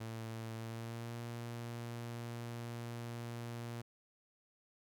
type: tone with pitch glide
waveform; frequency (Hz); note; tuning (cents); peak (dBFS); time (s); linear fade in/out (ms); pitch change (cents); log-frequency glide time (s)
sawtooth; 113 to 117.93; A2 to A#2; +47 to +21; -38; 0-3.82; 10; +74; 0.58-1.17
effects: none